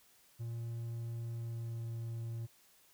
triangle tone with pitch glide, 116.4 to 115.26 Hz, A#2 to A#2, -2 to -19 cents, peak -36 dBFS, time 0.39-2.47 s, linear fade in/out 20 ms, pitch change -17 cents, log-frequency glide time 1.27-1.83 s, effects white hiss -66 dBFS RMS until 2.93 s

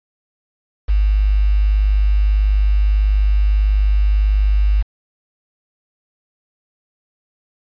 sine tone with quantisation, 50.8 Hz, G#1, 38 cents flat, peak -11 dBFS, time 0.88-4.83 s, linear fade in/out 20 ms, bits 6, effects resampled to 11025 Hz

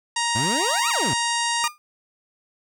harmonic tone, 938 Hz, A#5, 11 cents sharp, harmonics 1 / 2 / 3 / 4 / 5 / 6 / 7 / 8 / 9 / 10, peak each -25 / -28 / -30 / -31 / -32 / -33 / -33 / -34 / -35 / -35 dBFS, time 0.16-1.68 s, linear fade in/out 5 ms
25% pulse exponential two-way sweep, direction up then down, 100 to 1400 to 100 Hz, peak -21 dBFS, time 0.35-1.14 s, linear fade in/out 5 ms, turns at 0.89 s
35% pulse tone with exponential decay, 1210 Hz, D#6, 49 cents flat, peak -18 dBFS, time 1.64-1.78 s, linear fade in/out 0 ms, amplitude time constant 30 ms
effects none

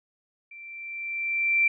sine tone with level ramp, 2349 Hz, D7, in tune, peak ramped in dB -42 to -17 dBFS, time 0.51-1.68 s, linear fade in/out 5 ms, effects none

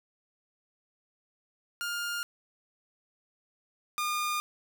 sawtooth tone pair in turn, 1410 / 1213.5 Hz, F6 / D#6, +16 / -44 cents, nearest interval minor third, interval 260 cents, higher first, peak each -28 / -25 dBFS, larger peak second, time 1.81-2.23 / 3.98-4.4 s, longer neither, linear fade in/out 0 ms, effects none

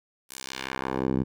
10% pulse tone with band-pass filter sweep, 65.8 Hz, C2, 10 cents sharp, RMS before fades -30 dBFS, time 0.29-1.24 s, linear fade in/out 20 ms, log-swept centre 12000 to 180 Hz, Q 0.89, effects none

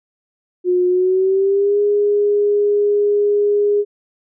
sine tone with pitch glide, 360.3 to 411.5 Hz, F#4 to G#4, -46 to -16 cents, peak -12 dBFS, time 0.64-3.85 s, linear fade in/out 50 ms, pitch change +230 cents, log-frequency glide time 0.88-1.8 s, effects none

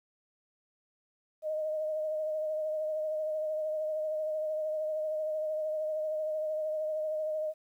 sine tone with vibrato, 620 Hz, D#5, 6 cents flat, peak -30 dBFS, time 1.42-7.54 s, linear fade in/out 50 ms, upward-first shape triangle, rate 13 Hz, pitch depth 32 cents each way, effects 11-bit

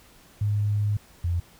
sine tone pair in turn, 103.83 / 86.46 Hz, G#2 / F2, 0 / -17 cents, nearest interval minor third, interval 317 cents, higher first, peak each -21 / -22 dBFS, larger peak first, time 0.41-0.97 / 1.24-1.4 s, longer first, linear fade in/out 5 ms, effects pink hiss -54 dBFS RMS until 1.59 s

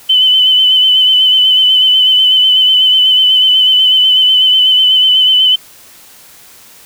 sine tone with vibrato, 3033 Hz, F#7, 42 cents sharp, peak -5 dBFS, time 0.09-5.56 s, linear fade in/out 10 ms, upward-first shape sine, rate 8.1 Hz, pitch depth 32 cents each way, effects white hiss -39 dBFS RMS until 6.85 s

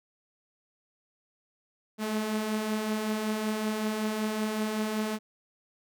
sawtooth beating tone pair, 211 / 216.3 Hz, G#3 / A3, +28 / -29 cents, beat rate 5.3 Hz, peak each -33 / -25 dBFS, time 1.98-5.19 s, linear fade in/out 50 ms, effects none

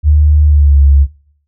sine tone with pitch glide, 75 to 69.98 Hz, D2 to C#2, +37 to +17 cents, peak -4 dBFS, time 0.03-1.07 s, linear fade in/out 50 ms, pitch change -120 cents, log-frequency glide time 0.45-0.8 s, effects noise-tail reverb RT60 0.6 s tail -17 dB re dry

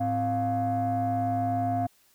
sine tone cluster, 107.3 / 261.1 / 702 Hz, A2 / C4 / F5, -43 / -3 / +9 cents, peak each -29 / -29 / -25 dBFS, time 0-1.87 s, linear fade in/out 10 ms, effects tanh soft clip ceiling -20 dBFS + white hiss -63 dBFS RMS until 2.14 s

